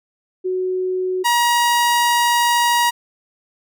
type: tone pair in turn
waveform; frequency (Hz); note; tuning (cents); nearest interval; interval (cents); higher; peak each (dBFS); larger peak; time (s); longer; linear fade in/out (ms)
sine / sawtooth; 370 / 953; F#4 / A#5; 0 / +38; octave + major third; 1638; second; -18 / -10; second; 0.44-1.24 / 1.24-2.91; second; 20
effects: none